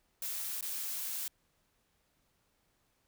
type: noise with dropouts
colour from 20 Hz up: blue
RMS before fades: -38 dBFS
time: 0.22-1.28 s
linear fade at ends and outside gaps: 2 ms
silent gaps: 0.61-0.625 s
effects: pink hiss -75 dBFS RMS until 3.07 s